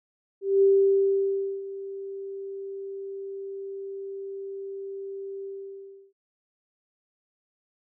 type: tone with ADSR envelope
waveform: sine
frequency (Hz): 392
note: G4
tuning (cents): 0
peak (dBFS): -15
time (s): 0.41-6.13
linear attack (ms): 210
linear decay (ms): 1000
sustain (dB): -18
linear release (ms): 680
effects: none